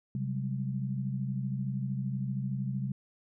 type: tone cluster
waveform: sine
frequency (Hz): 132.5 / 187.9 / 200.9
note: C3 / F#3 / G3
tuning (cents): +22 / +27 / +43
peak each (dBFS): -32 / -38 / -37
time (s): 0.15-2.92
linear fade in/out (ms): 2
effects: none